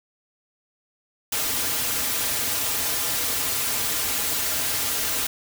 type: noise with comb filter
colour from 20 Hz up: white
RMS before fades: -25 dBFS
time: 1.32-5.27 s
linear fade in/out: 5 ms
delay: 5.4 ms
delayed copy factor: -0.9
effects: none